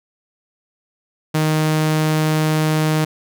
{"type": "tone", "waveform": "sawtooth", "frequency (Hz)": 155.56, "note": "D#3", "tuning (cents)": 0, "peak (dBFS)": -11, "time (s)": [1.34, 3.05], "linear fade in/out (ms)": 10, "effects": []}